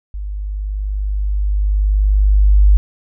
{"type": "tone with level ramp", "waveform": "sine", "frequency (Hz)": 50.4, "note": "G1", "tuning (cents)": 49, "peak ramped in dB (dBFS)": [-22, -5], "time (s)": [0.14, 2.77], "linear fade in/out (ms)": 0, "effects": []}